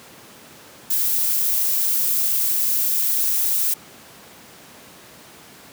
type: noise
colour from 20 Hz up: violet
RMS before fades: -20 dBFS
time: 0.9-3.74 s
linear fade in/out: 5 ms
effects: pink hiss -44 dBFS RMS until 5.72 s + high-pass 150 Hz 12 dB/octave